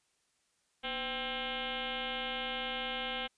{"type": "tone with frequency modulation", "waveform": "sine", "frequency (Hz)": 1864.7, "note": "A#6", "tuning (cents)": 0, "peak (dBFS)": -34, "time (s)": [0.83, 3.28], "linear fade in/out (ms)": 20, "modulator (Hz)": 271, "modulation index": 5.8, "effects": ["white hiss -75 dBFS RMS until 3.37 s", "resampled to 22050 Hz"]}